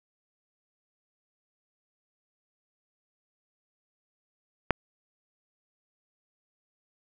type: click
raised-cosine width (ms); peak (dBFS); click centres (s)
0.5; -6; 4.707
effects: none